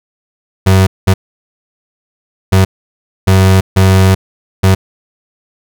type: tone bursts at uneven times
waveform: 35% pulse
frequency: 94.9 Hz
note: F#2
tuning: 44 cents sharp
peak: -3 dBFS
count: 6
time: 0.66-0.87 / 1.07-1.14 / 2.52-2.65 / 3.27-3.61 / 3.76-4.15 / 4.63-4.75 s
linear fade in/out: 10 ms
effects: none